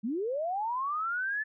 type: linear sweep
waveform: sine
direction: up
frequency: 197.1 to 1760 Hz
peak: -29 dBFS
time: 0.03-1.44 s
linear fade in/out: 20 ms
effects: none